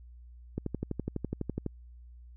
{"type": "click train", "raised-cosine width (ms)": 3, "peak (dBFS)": -19, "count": 14, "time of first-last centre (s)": [0.58, 1.663], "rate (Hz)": 12, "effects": ["added 60 Hz sine -48 dBFS peak until 2.36 s"]}